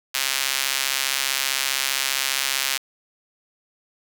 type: tone with high-pass filter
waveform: sawtooth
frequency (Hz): 135.2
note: C#3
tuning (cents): -43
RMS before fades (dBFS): -24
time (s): 0.14-2.78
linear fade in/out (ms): 10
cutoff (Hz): 2500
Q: 0.76
effects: 7-bit